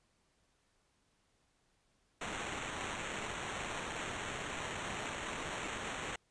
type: noise with sample-and-hold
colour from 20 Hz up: blue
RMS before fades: -41 dBFS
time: 2.21-6.16 s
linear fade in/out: 5 ms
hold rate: 4900 Hz
effects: pink hiss -75 dBFS RMS until 6.3 s + resampled to 22050 Hz